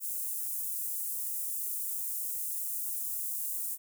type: high-pass noise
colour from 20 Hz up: white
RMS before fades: -35 dBFS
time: 0-3.78 s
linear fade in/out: 50 ms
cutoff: 8500 Hz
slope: 24 dB/octave
effects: none